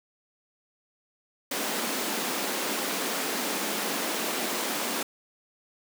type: high-pass noise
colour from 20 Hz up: pink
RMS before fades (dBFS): -30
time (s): 1.51-5.03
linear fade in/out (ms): 5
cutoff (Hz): 200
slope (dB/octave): 48
effects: none